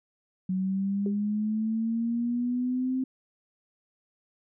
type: linear sweep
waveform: sine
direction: up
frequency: 185 to 261.6 Hz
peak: -25 dBFS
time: 0.49-3.04 s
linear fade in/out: 5 ms
type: tone with exponential decay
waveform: sine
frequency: 395.6 Hz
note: G4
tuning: 16 cents sharp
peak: -28 dBFS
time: 1.06-1.2 s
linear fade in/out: 2 ms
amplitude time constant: 29 ms
effects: none